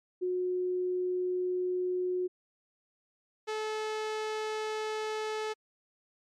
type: tone pair in turn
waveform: sine / sawtooth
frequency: 363.7 / 432.5 Hz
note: F#4 / A4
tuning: -30 / -30 cents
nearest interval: minor third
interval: 300 cents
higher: second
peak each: -28 dBFS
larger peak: neither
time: 0.21-2.28 / 3.47-5.54 s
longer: neither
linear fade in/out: 20 ms
effects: low-pass 6000 Hz 12 dB/octave + MP3 96 kbps